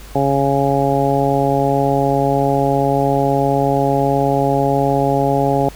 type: harmonic tone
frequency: 138.59 Hz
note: C#3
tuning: in tune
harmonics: 1 / 2 / 3 / 4 / 5 / 6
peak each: -20 / -20 / -20 / -20 / -20 / -20 dBFS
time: 0.15-5.69 s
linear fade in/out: 5 ms
effects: added 50 Hz sine -35 dBFS peak until 5.75 s + pink hiss -40 dBFS RMS until 5.75 s